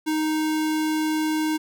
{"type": "tone", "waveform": "square", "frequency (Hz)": 311.1, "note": "D#4", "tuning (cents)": 0, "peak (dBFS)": -22, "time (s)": [0.06, 1.58], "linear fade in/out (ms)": 20, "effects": []}